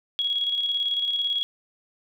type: tone with tremolo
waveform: sine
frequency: 3324 Hz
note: G#7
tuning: 1 cent sharp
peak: -21 dBFS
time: 0.19-1.43 s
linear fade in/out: 0 ms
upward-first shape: square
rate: 18 Hz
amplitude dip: 40%
effects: none